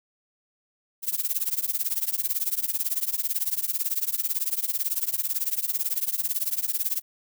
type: noise with tremolo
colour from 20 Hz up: violet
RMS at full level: -23 dBFS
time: 1.02-7.02 s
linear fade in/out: 50 ms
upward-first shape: triangle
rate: 18 Hz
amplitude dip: 100%
effects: none